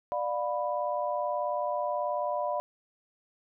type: chord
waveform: sine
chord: B diminished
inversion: first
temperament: just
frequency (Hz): 592.7 / 711.2 / 987.8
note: D5 / F5 / B5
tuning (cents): +16 / +31 / 0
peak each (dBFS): -31 / -33 / -33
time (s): 0.12-2.6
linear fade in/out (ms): 0
effects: none